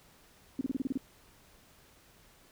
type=tone bursts; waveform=sine; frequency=266.3 Hz; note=C4; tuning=31 cents sharp; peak=-28 dBFS; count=8; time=0.59-0.975 s; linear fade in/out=2 ms; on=21 ms; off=31 ms; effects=pink hiss -61 dBFS RMS until 2.51 s